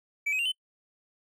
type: tone with pitch steps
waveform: triangle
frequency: 2307 / 2530 / 2775 / 3044 Hz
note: D7 / D#7 / F7 / F#7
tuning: -31 / +28 / -12 / +48 cents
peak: -24 dBFS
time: 0.26-0.52 s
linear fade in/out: 10 ms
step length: 65 ms
effects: noise-tail reverb RT60 0.1 s tail -25 dB re dry